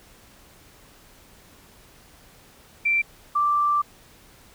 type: tone pair in turn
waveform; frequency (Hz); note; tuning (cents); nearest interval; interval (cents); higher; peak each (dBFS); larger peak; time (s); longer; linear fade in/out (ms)
sine; 2349 / 1174.5; D7 / D6; 0 / 0; octave; 1200; first; -18; neither; 2.85-3.02 / 3.35-3.82; second; 10
effects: pink hiss -52 dBFS RMS until 4.54 s